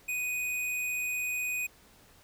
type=tone; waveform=square; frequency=2489 Hz; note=D#7; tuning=in tune; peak=-31 dBFS; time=0.08-1.67 s; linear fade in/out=10 ms; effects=pink hiss -59 dBFS RMS until 2.23 s